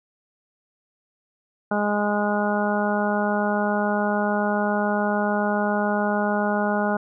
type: harmonic tone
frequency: 207 Hz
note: G#3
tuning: 5 cents flat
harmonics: 1 / 2 / 3 / 4 / 5 / 6 / 7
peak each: -24 / -29 / -26 / -27 / -33 / -34 / -29 dBFS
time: 1.71-6.97 s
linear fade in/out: 5 ms
effects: none